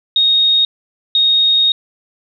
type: tone bursts at uneven times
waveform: sine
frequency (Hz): 3729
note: A#7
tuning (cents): 0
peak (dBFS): -9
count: 2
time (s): 0.16-0.65 / 1.15-1.72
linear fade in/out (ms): 2
effects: none